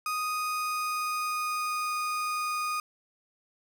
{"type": "tone with pitch glide", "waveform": "35% pulse", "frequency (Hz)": [1244.5, 1233.8], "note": ["D#6", "D#6"], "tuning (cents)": [0, -15], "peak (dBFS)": -27, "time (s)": [0.06, 2.8], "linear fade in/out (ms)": 2, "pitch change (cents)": -15, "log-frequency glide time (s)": [0.26, 2.03], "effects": []}